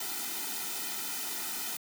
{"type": "noise with comb filter", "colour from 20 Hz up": "white", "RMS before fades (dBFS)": -36, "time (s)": [0, 1.77], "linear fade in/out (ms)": 5, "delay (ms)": 1.8, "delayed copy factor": -1, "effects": ["high-pass 200 Hz 12 dB/octave"]}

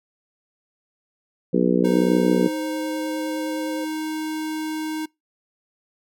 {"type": "harmonic tone", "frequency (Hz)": 61.2, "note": "B1", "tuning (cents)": -15, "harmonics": [3, 4, 5, 6, 7, 8], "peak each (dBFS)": [-21, -22, -23, -24, -24, -25], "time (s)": [1.53, 2.48], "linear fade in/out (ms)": 10}
{"type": "tone with vibrato", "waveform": "sine", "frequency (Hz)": 523.3, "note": "C5", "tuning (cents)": 0, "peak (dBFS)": -30, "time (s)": [1.82, 3.85], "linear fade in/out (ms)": 10, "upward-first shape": "triangle", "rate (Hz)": 9.8, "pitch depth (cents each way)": 42}
{"type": "tone", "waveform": "square", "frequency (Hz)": 312.2, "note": "D#4", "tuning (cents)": 6, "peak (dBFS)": -26, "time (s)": [1.84, 5.06], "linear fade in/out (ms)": 10}
{"effects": ["noise-tail reverb RT60 0.2 s tail -25 dB re dry"]}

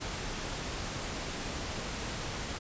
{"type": "noise", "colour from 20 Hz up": "pink", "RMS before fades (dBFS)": -37, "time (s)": [0, 2.59], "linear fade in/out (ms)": 20, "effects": ["resampled to 16000 Hz"]}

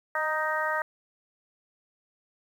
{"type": "harmonic tone with a mistuned harmonic", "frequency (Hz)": 311.6, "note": "D#4", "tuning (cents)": 3, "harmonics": [2, 3, 4, 5, 6], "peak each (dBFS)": [-32, -32, -32, -32, -32], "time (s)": [0.15, 0.82], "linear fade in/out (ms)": 2, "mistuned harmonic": 2, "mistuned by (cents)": -16, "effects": ["9-bit"]}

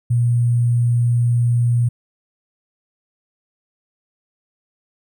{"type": "tone with sample-and-hold", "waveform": "sine", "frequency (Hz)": 119.6, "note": "A#2", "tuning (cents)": 45, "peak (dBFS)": -13, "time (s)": [0.1, 1.89], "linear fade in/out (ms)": 10, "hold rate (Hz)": 8820, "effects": []}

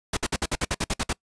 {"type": "noise bursts", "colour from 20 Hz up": "pink", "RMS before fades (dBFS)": -25, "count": 11, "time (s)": [0.13, 1.13], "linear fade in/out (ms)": 5, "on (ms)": 40, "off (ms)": 56, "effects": ["noise-tail reverb RT60 0.1 s tail -25 dB re dry", "resampled to 22050 Hz"]}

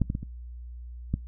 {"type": "clicks", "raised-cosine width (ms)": 5, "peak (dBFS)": [-10, -16, -18, -23, -13], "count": 5, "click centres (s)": [0.017, 0.101, 0.151, 0.23, 1.14], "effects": ["noise-tail reverb RT60 0.2 s tail -24 dB re dry", "added 60 Hz sine -38 dBFS peak until 1.27 s"]}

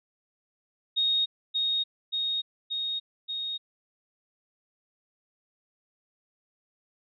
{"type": "tone with echo", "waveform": "sine", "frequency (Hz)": 3729, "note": "A#7", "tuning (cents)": 0, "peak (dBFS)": -22, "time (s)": [0.96, 1.26], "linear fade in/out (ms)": 20, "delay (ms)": 580, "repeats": 4, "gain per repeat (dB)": -2, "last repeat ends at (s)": 3.58, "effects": []}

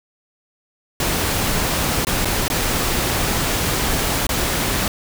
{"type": "noise with dropouts", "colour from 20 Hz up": "pink", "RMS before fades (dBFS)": -20, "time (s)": [1, 4.88], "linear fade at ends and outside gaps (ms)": 2, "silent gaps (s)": [[2.049, 2.069], [2.248, 2.254], [2.482, 2.5], [4.268, 4.291]], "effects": []}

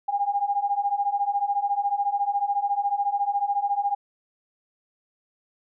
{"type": "beating tone pair", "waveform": "sine", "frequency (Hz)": [800, 814], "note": ["G5", "G#5"], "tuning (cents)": [35, -35], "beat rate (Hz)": 14, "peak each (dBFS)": [-26, -24], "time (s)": [0.08, 3.95], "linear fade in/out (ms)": 10, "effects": []}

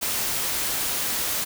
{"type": "noise", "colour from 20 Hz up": "white", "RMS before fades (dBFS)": -26, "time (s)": [0.01, 1.45], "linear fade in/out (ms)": 20, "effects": []}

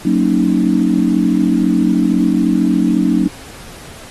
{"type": "chord", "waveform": "sine", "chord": "D# minor seventh", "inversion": "first", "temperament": "equal with one note detuned", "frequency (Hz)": [185, 228.9, 277.2, 311.1], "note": ["F#3", "A#3", "C#4", "D#4"], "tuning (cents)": [0, -31, 0, 0], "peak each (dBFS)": -16, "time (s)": [0.05, 3.28], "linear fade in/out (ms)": 5, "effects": ["pink hiss -36 dBFS RMS until 4.1 s", "AAC 32 kbps"]}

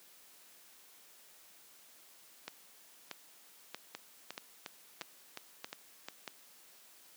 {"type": "two click trains", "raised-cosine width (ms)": 0.2, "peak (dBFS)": [-23, -24], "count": [7, 7], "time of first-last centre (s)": [[2.48, 6.277], [3.95, 6.085]], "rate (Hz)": [1.58, 2.81], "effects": ["white hiss -60 dBFS RMS until 7.16 s", "high-pass 200 Hz 12 dB/octave"]}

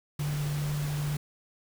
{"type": "tone in noise", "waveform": "sine", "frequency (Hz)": 146.83, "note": "D3", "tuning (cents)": 0, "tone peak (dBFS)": -28, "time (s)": [0.19, 1.17], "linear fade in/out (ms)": 5, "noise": "pink", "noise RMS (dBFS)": -40, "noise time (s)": [0.19, 1.17], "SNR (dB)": 9, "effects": []}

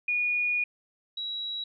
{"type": "tone pair in turn", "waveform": "sine", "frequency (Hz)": [2449, 3880], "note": ["D#7", "B7"], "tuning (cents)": [-28, -31], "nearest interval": "minor sixth", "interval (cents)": 797, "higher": "second", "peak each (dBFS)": [-24, -31], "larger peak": "first", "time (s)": [[0.08, 0.64], [1.17, 1.64]], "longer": "first", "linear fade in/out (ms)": 5, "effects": []}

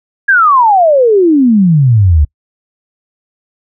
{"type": "exponential sweep", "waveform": "sine", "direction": "down", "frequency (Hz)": [1661.2, 69.7], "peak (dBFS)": -4, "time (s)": [0.28, 2.25], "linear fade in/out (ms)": 10, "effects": ["noise-tail reverb RT60 0.1 s tail -26 dB re dry"]}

